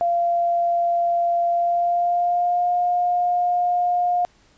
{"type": "tone with pitch glide", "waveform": "sine", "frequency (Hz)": [690, 710.2], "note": ["F5", "F5"], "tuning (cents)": [-21, 29], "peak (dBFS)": -17, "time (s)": [0.01, 4.25], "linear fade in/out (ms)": 0, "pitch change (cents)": 50, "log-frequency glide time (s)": [1.5, 2.71], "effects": ["pink hiss -57 dBFS RMS until 4.57 s", "resampled to 16000 Hz"]}